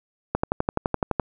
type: click train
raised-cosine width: 1 ms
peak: -7 dBFS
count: 11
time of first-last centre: 0.35-1.197 s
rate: 11.8 Hz
effects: none